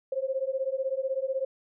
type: beating tone pair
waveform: sine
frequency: 523.3 / 539.3 Hz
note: C5 / C#5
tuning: 0 / -48 cents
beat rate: 16 Hz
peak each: -30 dBFS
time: 0.12-1.45 s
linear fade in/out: 5 ms
effects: none